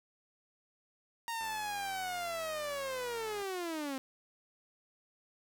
sawtooth linear sweep, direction down, 932.3 to 259.7 Hz, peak -32 dBFS, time 1.28-3.98 s, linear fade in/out 0 ms
click train, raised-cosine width 0.5 ms, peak -36 dBFS, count 187, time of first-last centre 1.41-3.421 s, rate 92.5 Hz
effects none

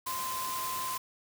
sine tone in noise, 1036 Hz, C6, 17 cents flat, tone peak -34 dBFS, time 0.06-0.98 s, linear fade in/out 10 ms, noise white, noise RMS -38 dBFS, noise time 0.06-0.98 s, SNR +1 dB, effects none

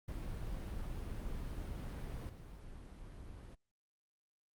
brown noise with level steps, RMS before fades -42 / -50 dBFS, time 0.08-3.55 s, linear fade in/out 5 ms, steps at 2.29 s, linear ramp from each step 2 ms, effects Opus 32 kbps

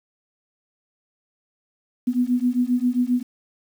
sine beating tone pair, 243.4 / 250.9 Hz, B3 / B3, -25 / +28 cents, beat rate 7.5 Hz, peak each -21 dBFS, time 2.07-3.23 s, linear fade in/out 10 ms, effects 8-bit

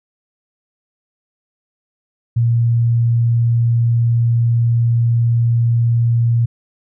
sine tone, 117.3 Hz, A#2, 11 cents sharp, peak -11 dBFS, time 2.36-6.46 s, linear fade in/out 10 ms, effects none

